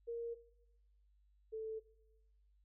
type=tone pair in turn; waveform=sine; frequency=467.1 / 440.6 Hz; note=A#4 / A4; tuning=+3 / +2 cents; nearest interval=minor second; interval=101 cents; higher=first; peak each=-39 / -40 dBFS; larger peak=first; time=0.07-0.35 / 1.52-1.8 s; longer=neither; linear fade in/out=20 ms; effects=noise-tail reverb RT60 0.9 s tail -18 dB re dry + added 50 Hz sine -68 dBFS peak until 2.64 s